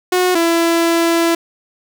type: tone pair in turn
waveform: sawtooth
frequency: 363.9 / 335 Hz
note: F#4 / E4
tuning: -29 / +28 cents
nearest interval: minor second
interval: 143 cents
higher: first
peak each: -8 dBFS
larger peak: neither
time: 0.12-0.35 / 0.35-1.35 s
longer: second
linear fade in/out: 5 ms
effects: none